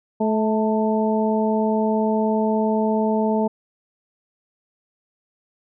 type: harmonic tone with a mistuned harmonic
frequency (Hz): 217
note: A3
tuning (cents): -24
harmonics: 1 / 2 / 3 / 4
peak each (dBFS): -20 / -23 / -25 / -26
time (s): 0.2-3.48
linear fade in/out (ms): 10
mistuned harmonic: 4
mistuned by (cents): +34
effects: none